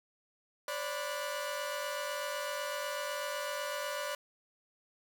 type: tone cluster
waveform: sawtooth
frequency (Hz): 538 / 586 / 993 / 1461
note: C5 / D5 / B5 / F#6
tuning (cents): +48 / -4 / +9 / -22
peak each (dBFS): -39 / -34 / -39 / -39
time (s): 0.68-4.15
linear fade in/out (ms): 2
effects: none